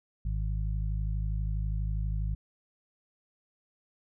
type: harmonic tone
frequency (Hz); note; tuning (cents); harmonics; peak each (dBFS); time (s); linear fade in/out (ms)
52.3; G#1; +13; 1 / 2 / 3; -29 / -35 / -39; 0.25-2.35; 5
effects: none